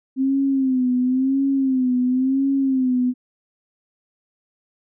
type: tone with vibrato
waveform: sine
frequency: 261.6 Hz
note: C4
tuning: in tune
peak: -16 dBFS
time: 0.16-3.14 s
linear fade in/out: 50 ms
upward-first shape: sine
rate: 0.96 Hz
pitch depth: 82 cents each way
effects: none